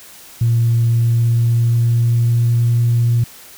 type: tone with pitch glide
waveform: sine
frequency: 116.54 to 118.24 Hz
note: A#2 to A#2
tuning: 0 to +25 cents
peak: -10 dBFS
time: 0.41-3.24 s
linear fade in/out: 5 ms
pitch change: +25 cents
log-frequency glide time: 0.85-2.64 s
effects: tanh soft clip ceiling -7 dBFS + white hiss -40 dBFS RMS until 3.57 s